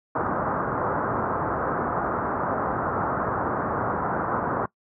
white low-pass noise, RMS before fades -26 dBFS, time 0.15-4.66 s, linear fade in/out 5 ms, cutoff 1400 Hz, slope 48 dB/octave, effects noise-tail reverb RT60 0.1 s tail -21 dB re dry + high-pass 80 Hz 12 dB/octave

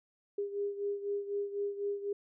sine beating tone pair, 403.8 / 407.8 Hz, G#4 / G#4, -49 / -32 cents, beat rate 4 Hz, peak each -34 / -39 dBFS, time 0.38-2.13 s, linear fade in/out 5 ms, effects none

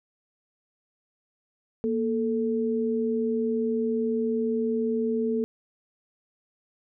sine tone pair together, 234.4 / 440 Hz, A#3 / A4, +10 / 0 cents, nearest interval major seventh, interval 1090 cents, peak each -26 dBFS, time 1.84-5.44 s, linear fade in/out 0 ms, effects none

